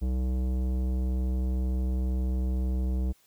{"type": "tone with tanh clipping", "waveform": "sine", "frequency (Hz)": 63.5, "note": "B1", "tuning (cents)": 49, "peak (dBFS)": -27, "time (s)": [0.01, 3.13], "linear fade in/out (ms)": 20, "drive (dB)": 15, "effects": ["white hiss -64 dBFS RMS until 3.26 s"]}